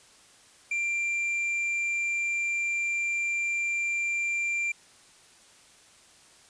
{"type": "tone with tanh clipping", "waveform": "sine", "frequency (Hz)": 2370, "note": "D7", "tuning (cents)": 15, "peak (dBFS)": -27, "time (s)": [0.71, 4.72], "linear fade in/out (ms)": 5, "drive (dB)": 5, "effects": ["white hiss -56 dBFS RMS until 6.49 s", "resampled to 22050 Hz"]}